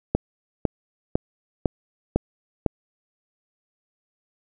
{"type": "click train", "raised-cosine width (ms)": 2, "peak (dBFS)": -5, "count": 6, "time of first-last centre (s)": [0.15, 2.663], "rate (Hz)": 1.99, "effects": []}